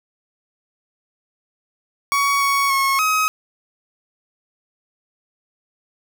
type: tone with pitch steps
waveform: 30% pulse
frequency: 1123 / 1115 / 1091 / 1268 Hz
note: C#6 / C#6 / C#6 / D#6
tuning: +22 / +10 / -28 / +32 cents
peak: -13 dBFS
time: 2.12-3.28 s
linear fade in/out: 0 ms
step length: 290 ms
effects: none